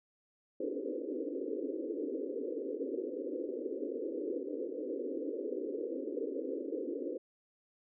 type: band-pass noise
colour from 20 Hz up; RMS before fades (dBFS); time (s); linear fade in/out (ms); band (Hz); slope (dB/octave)
white; -38; 0.6-7.18; 5; 260 to 520; 96
effects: none